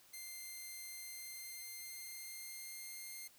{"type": "tone with pitch glide", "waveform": "5% pulse", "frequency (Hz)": [2093, 2112], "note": ["C7", "C7"], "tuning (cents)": [0, 16], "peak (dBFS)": -37, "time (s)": [0.13, 3.28], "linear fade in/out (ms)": 10, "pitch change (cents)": 16, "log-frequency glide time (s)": [1.01, 2.9], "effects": ["white hiss -65 dBFS RMS until 3.38 s"]}